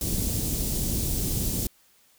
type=band-stop noise; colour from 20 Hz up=pink; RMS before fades=-27 dBFS; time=0.01-1.67 s; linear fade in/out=2 ms; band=290 to 6600 Hz; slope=12 dB/octave; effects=white hiss -61 dBFS RMS until 2.18 s